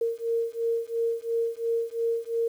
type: beating tone pair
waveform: sine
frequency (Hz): 460 / 462.9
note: A#4 / A#4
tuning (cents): -23 / -12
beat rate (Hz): 2.9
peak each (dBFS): -28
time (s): 0.01-2.48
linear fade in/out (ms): 5
effects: 9-bit